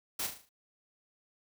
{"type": "noise with echo", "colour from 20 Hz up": "white", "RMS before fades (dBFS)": -35, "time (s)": [0.19, 0.27], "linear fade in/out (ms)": 5, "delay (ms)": 37, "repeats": 6, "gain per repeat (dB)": -6, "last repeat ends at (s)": 0.492, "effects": []}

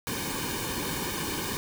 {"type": "noise with comb filter", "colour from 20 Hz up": "pink", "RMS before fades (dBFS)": -32, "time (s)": [0.07, 1.57], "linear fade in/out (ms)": 0, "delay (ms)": 1.5, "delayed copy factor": -0.8, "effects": []}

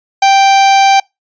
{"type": "tone", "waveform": "45% pulse", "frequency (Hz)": 784, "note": "G5", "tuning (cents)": 0, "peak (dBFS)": -5, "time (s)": [0.22, 1], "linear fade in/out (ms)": 5, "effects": ["noise-tail reverb RT60 0.2 s tail -26 dB re dry", "resampled to 16000 Hz"]}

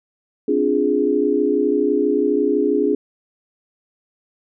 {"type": "chord", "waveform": "sine", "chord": "D half-diminished seventh", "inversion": "third", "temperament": "equal", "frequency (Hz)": [261.6, 293.7, 349.2, 415.3], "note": ["C4", "D4", "F4", "Ab4"], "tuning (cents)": [0, 0, 0, 0], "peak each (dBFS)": [-23, -20, -23, -18], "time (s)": [0.48, 2.95], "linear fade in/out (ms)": 5, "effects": []}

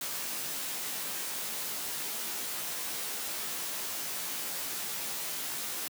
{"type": "noise with comb filter", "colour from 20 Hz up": "white", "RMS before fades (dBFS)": -36, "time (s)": [0.01, 5.88], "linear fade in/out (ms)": 2, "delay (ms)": 16, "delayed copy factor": -0.75, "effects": ["high-pass 150 Hz 12 dB/octave"]}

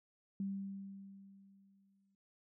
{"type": "tone with exponential decay", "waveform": "sine", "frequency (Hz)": 196, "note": "G3", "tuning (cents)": 0, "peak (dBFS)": -35, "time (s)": [0.4, 2.15], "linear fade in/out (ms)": 2, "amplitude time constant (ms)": 380, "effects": []}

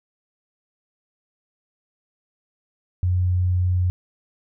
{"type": "tone", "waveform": "sine", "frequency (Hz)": 90.4, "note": "F#2", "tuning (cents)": -40, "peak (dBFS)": -17, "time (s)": [3.03, 3.9], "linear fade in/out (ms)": 0, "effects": []}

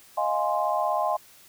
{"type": "chord", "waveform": "sine", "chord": "F minor seventh", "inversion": "third", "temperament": "equal", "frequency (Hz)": [622.3, 698.5, 830.6, 1046.5], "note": ["Eb5", "F5", "Ab5", "C6"], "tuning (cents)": [0, 0, 0, 0], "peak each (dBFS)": -28, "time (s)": [0.17, 1.17], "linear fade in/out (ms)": 10, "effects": ["white hiss -53 dBFS RMS until 1.48 s"]}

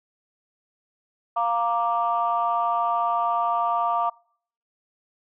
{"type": "chord", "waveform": "sine", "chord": "Bb major", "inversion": "second", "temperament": "equal", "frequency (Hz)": [698.5, 932.3, 1174.7], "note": ["F5", "Bb5", "D6"], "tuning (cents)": [0, 0, 0], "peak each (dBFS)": [-24, -25, -24], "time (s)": [1.36, 4.1], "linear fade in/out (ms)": 10, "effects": ["noise-tail reverb RT60 0.6 s tail -26 dB re dry", "tanh soft clip ceiling -12 dBFS"]}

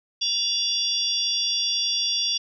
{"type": "harmonic tone with a mistuned harmonic", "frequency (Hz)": 938, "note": "A#5", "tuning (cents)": 11, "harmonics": [3, 4, 5, 6], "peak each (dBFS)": [-30, -26, -26, -28], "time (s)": [0.21, 2.38], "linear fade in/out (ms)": 10, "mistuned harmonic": 4, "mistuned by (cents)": -150, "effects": []}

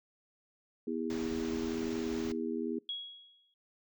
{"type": "harmonic tone", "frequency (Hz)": 81.1, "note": "E2", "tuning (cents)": -28, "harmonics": [3, 4, 5], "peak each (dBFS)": [-36, -37, -38], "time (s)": [0.87, 2.79], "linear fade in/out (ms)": 5}
{"type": "band-stop noise", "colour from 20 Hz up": "pink", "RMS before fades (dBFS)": -45, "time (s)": [1.1, 2.32], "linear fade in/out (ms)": 2, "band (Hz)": [7300, 16000], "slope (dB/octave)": 96}
{"type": "tone with exponential decay", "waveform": "sine", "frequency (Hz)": 3322, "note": "G#7", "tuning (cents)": 0, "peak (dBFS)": -33, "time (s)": [2.89, 3.54], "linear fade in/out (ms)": 2, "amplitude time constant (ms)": 140}
{"effects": ["noise-tail reverb RT60 0.3 s tail -24 dB re dry"]}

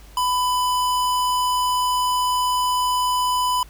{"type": "tone", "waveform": "square", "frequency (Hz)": 998, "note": "B5", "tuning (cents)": 18, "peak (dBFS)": -19, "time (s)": [0.17, 3.63], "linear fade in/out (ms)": 2, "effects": ["added 51 Hz sine -42 dBFS peak until 3.69 s", "pink hiss -50 dBFS RMS until 3.69 s"]}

